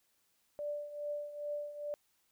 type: tone with tremolo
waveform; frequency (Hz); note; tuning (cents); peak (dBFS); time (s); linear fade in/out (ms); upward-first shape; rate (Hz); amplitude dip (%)
sine; 587.3; D5; 0; -34; 0.59-1.94; 0; triangle; 2.4; 75
effects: white hiss -75 dBFS RMS until 2.31 s